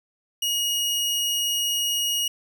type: tone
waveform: sawtooth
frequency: 2881 Hz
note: F#7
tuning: 47 cents flat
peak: -19 dBFS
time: 0.42-2.28 s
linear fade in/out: 5 ms
effects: none